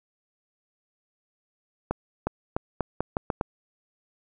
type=accelerating click train; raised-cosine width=1 ms; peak=-11 dBFS; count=8; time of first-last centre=1.91-3.411 s; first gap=360 ms; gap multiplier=0.82; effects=none